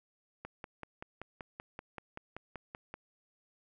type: click train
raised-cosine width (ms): 0.5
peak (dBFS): -27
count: 14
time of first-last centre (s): 0.45-2.94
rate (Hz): 5.22
effects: none